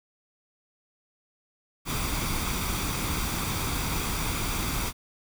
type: noise with comb filter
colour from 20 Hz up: pink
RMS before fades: -29 dBFS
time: 1.85-4.93 s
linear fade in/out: 50 ms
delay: 0.85 ms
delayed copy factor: +0.5
effects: none